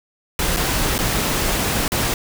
pink noise with dropouts, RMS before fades -20 dBFS, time 0.39-2.14 s, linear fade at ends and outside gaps 2 ms, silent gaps 0.564-0.568 / 0.981-0.988 / 1.88-1.919 s, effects none

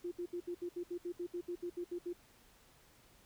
sine tone bursts, 350.5 Hz, F4, 6 cents sharp, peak -37 dBFS, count 15, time 0.04-2.132 s, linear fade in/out 10 ms, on 76 ms, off 68 ms, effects pink hiss -65 dBFS RMS until 3.25 s

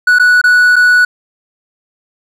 triangle tone with dropouts, 1474 Hz, F#6, 7 cents flat, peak -3 dBFS, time 0.07-1.05 s, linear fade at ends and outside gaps 5 ms, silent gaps 0.187-0.196 / 0.415-0.439 / 0.759-0.763 s, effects none

